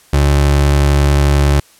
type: tone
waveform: 30% pulse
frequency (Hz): 71.2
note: C#2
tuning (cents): +47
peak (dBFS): -6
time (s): 0.13-1.6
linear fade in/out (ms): 5
effects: white hiss -47 dBFS RMS until 1.79 s + low-pass 12000 Hz 12 dB/octave